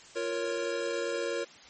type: chord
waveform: square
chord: Bb minor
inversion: second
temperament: equal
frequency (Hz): 349.2 / 466.2 / 554.4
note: F4 / Bb4 / Db5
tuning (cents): 0 / 0 / 0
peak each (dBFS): -37 / -34 / -35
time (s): 0.15-1.45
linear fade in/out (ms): 20
effects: white hiss -52 dBFS RMS until 1.69 s + MP3 32 kbps